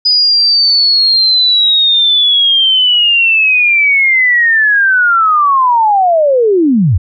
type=linear sweep; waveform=sine; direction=down; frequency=4978 to 73.42 Hz; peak=-6 dBFS; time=0.05-6.98 s; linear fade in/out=10 ms; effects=none